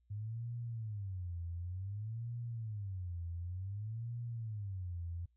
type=tone with vibrato; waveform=sine; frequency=100.6 Hz; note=G2; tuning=45 cents sharp; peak=-39 dBFS; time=0.1-5.26 s; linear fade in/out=10 ms; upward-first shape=sine; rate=0.55 Hz; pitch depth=290 cents each way; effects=noise-tail reverb RT60 0.1 s tail -22 dB re dry + added 60 Hz sine -70 dBFS peak until 5.36 s

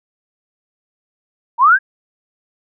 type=linear sweep; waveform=sine; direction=up; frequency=896 to 1661.2 Hz; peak=-6 dBFS; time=1.58-1.79 s; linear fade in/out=50 ms; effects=none

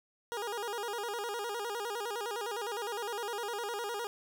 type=tone with vibrato; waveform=20% pulse; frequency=440 Hz; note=A4; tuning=in tune; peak=-30 dBFS; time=0.32-4.07 s; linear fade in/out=0 ms; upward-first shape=square; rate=9.8 Hz; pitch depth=130 cents each way; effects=none

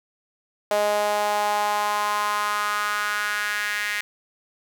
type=tone with high-pass filter sweep; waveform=sawtooth; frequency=207.7 Hz; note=G#3; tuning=in tune; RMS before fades=-24 dBFS; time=0.71-4.01 s; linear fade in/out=0 ms; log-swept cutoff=620 to 1900 Hz; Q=3.8; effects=none

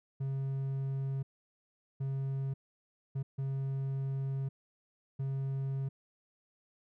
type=tone bursts at uneven times; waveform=triangle; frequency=135.5 Hz; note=C#3; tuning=39 cents flat; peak=-30 dBFS; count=5; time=0.2-1.23 / 2-2.54 / 3.15-3.23 / 3.38-4.49 / 5.19-5.89 s; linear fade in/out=10 ms; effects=none

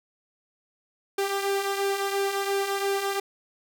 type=tone with flanger; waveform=sawtooth; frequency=395.6 Hz; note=G4; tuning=16 cents sharp; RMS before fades=-27 dBFS; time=1.18-3.2 s; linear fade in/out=5 ms; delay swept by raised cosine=1.5 to 3 ms; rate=2.9 Hz; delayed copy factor=-0.5; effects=none

